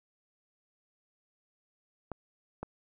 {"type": "clicks", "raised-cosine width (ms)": 1, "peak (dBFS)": -23, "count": 2, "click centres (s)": [2.117, 2.63], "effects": []}